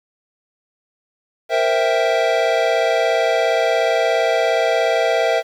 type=chord; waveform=square; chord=C dominant seventh; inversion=third; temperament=equal; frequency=466.2 / 523.3 / 659.3 / 784 Hz; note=Bb4 / C5 / E5 / G5; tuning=0 / 0 / 0 / 0 cents; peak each=-22 / -23 / -18 / -24 dBFS; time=1.49-5.43 s; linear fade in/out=50 ms; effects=low-pass 4000 Hz 12 dB/octave + 8-bit